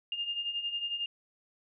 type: beating tone pair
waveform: sine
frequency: 2810 / 2821 Hz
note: F7 / F7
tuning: +10 / +17 cents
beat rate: 11 Hz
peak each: -39 / -33 dBFS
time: 0.12-1.06 s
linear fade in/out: 2 ms
effects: none